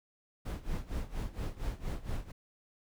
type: noise with tremolo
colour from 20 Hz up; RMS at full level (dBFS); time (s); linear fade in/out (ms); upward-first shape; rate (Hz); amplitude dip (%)
brown; -34; 0.45-2.32; 10; sine; 4.3; 85
effects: none